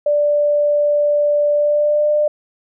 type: tone with pitch glide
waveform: sine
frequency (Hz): 587.3 to 597.9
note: D5 to D5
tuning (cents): 0 to +31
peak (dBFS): -12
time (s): 0.06-2.28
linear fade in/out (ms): 5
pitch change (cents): +31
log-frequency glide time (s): 1.53-2.1
effects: none